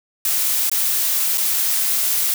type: noise with dropouts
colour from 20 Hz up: blue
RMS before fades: -19 dBFS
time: 0.25-2.34 s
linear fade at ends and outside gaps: 2 ms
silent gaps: 0.697-0.715 / 1.375-1.379 s
effects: none